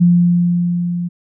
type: tone with level ramp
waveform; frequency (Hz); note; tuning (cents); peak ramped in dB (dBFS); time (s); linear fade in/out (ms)
sine; 174.61; F3; 0; -6 to -18; 0-1.09; 20
effects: none